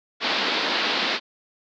white band-pass noise, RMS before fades -24 dBFS, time 0.2-1.2 s, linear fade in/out 50 ms, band 190 to 4600 Hz, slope 48 dB/octave, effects none

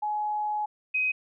sine tone pair in turn, 843 / 2519 Hz, G#5 / D#7, +26 / +21 cents, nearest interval octave + perfect fifth, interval 1895 cents, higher second, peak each -26 / -23 dBFS, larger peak second, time 0.02-0.66 / 0.94-1.12 s, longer first, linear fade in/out 10 ms, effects none

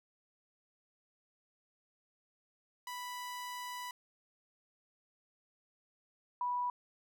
sawtooth / sine tone pair in turn, 987.8 / 981.5 Hz, B5 / B5, 0 / -11 cents, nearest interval unison, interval 11 cents, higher first, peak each -37 / -32 dBFS, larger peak second, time 2.87-3.91 / 6.41-6.7 s, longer first, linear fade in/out 2 ms, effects none

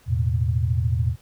sine chord, E suspended fourth, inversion none, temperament just, 82.41 / 109.88 / 123.61 Hz, E2 / A2 / B2, 0 / -2 / +2 cents, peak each -23 / -23 / -24 dBFS, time 0.06-1.16 s, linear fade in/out 50 ms, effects pink hiss -56 dBFS RMS until 1.21 s

